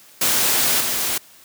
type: noise with level steps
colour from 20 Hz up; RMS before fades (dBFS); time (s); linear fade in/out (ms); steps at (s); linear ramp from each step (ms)
white; -18 / -22; 0.21-1.18; 5; 0.8; 10
effects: white hiss -48 dBFS RMS until 1.44 s + high-pass 100 Hz 12 dB/octave